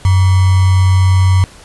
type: tone with sample-and-hold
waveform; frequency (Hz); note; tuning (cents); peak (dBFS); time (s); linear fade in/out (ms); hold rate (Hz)
sine; 93.5; F#2; +19; -6; 0.05-1.44; 0; 1050
effects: pink hiss -39 dBFS RMS until 1.64 s + resampled to 24000 Hz